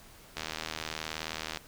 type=click train; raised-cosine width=0.2 ms; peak=-17 dBFS; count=96; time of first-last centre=0.37-1.573 s; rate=79 Hz; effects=pink hiss -54 dBFS RMS until 1.67 s